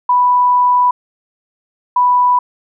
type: tone pair in turn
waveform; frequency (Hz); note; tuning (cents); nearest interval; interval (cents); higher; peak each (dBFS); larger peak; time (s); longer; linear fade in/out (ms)
sine; 987.8 / 987.8; B5 / B5; 0 / 0; unison; 0; neither; -8; neither; 0.09-0.91 / 1.96-2.39; first; 5
effects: none